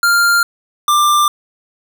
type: tone pair in turn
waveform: square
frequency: 1396.9 / 1186.6 Hz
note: F6 / D6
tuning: 0 / +18 cents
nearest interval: minor third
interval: 282 cents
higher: first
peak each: -10 dBFS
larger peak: neither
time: 0.03-0.43 / 0.88-1.28 s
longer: neither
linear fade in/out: 2 ms
effects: none